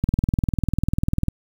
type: click train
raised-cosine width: 5 ms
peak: -7 dBFS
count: 26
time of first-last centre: 0.04-1.284 s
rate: 20.1 Hz
effects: 7-bit